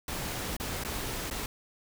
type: noise with dropouts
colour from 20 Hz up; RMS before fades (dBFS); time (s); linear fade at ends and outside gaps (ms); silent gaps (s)
pink; -35; 0.08-1.46; 2; 0.567-0.599 / 0.837-0.848 / 1.301-1.31
effects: none